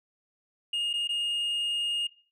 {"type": "tone with dropouts", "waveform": "sine", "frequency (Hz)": 2845, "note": "F7", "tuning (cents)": 31, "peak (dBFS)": -24, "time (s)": [0.73, 2.07], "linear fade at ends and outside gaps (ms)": 5, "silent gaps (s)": [[0.931, 0.937], [1.074, 1.09]], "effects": ["noise-tail reverb RT60 0.4 s tail -19 dB re dry", "tanh soft clip ceiling -26 dBFS"]}